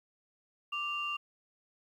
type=tone pair together; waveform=sine; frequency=1178.2 / 2783 Hz; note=D6 / F7; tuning=+5 / -7 cents; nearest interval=octave + minor third; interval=1488 cents; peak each=-36 / -34 dBFS; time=0.72-1.17 s; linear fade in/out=10 ms; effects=tanh soft clip ceiling -25 dBFS + 11-bit